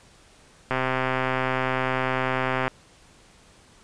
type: click train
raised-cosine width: 0.5 ms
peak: -9 dBFS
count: 257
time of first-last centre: 0.71-2.679 s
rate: 130 Hz
effects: pink hiss -54 dBFS RMS until 3.83 s + resampled to 22050 Hz